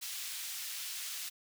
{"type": "high-pass noise", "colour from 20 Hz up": "pink", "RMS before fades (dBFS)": -41, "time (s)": [0.01, 1.3], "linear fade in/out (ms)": 20, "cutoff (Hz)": 3000, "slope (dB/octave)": 12, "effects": []}